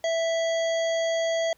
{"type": "harmonic tone", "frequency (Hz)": 659.3, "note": "E5", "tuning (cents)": 0, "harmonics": [1, 3, 5, 7, 9, 10], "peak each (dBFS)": [-23, -34, -36, -43, -48, -40], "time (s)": [0.04, 1.53], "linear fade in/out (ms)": 2, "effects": ["pink hiss -63 dBFS RMS until 1.57 s"]}